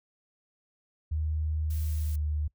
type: tone with pitch glide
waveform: sine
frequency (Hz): 77.5 to 75.29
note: D#2 to D2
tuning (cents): -6 to +44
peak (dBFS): -27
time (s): 1.11-2.48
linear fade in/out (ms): 10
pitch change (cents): -50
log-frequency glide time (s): 1.86-2.2
type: noise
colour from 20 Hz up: blue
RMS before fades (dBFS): -47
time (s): 1.7-2.16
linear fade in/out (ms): 5
effects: noise-tail reverb RT60 0.1 s tail -22 dB re dry